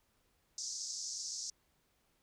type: band-pass noise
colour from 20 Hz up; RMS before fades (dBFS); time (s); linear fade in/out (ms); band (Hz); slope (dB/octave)
white; -42; 0.58-1.5; 2; 4900 to 6800; 48
effects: pink hiss -75 dBFS RMS until 2.22 s